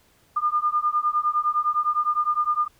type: beating tone pair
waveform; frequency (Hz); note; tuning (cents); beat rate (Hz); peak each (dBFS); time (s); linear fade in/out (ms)
sine; 1205 / 1214.8; D6 / D#6; +44 / -42; 9.8; -23; 0.36-2.68; 10
effects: pink hiss -60 dBFS RMS until 2.79 s